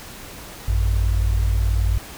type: tone pair together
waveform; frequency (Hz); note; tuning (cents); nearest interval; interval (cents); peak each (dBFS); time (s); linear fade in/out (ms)
sine; 55.03 / 93.7; A1 / F#2; +1 / +22; major sixth; 921; -17 / -22; 0.68-1.98; 5
effects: pink hiss -38 dBFS RMS until 2.17 s